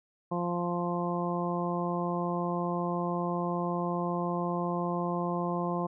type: harmonic tone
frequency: 174.61 Hz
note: F3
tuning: in tune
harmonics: 1 / 2 / 3 / 4 / 5 / 6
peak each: -32 / -35 / -37 / -37 / -39 / -36 dBFS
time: 0.31-5.87 s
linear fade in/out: 10 ms
effects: none